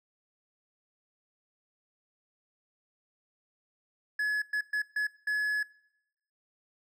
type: tone bursts at uneven times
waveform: triangle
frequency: 1699 Hz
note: G#6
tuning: 39 cents sharp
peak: -25 dBFS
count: 5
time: 4.19-4.42 / 4.53-4.61 / 4.73-4.82 / 4.96-5.07 / 5.27-5.63 s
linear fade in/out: 5 ms
effects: noise-tail reverb RT60 0.8 s tail -22 dB re dry